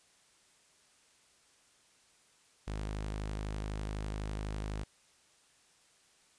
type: tone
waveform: sawtooth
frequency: 52 Hz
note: G#1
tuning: 3 cents sharp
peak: -32 dBFS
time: 2.67-4.84 s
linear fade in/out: 10 ms
effects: white hiss -66 dBFS RMS until 6.38 s + resampled to 22050 Hz